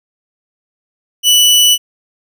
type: tone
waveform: sawtooth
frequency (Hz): 2965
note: F#7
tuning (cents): +3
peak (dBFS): -3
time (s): 1.23-1.78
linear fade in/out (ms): 50
effects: none